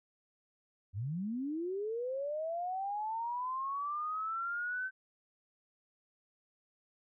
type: linear sweep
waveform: sine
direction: up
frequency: 87.31 to 1542 Hz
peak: -34 dBFS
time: 0.93-4.91 s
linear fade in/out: 50 ms
effects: none